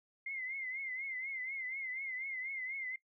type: tone with vibrato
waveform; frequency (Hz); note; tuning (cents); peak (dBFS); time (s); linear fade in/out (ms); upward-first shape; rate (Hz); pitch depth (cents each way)
sine; 2093; C7; 0; -38; 0.26-2.96; 5; triangle; 4.1; 95
effects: noise-tail reverb RT60 0.1 s tail -18 dB re dry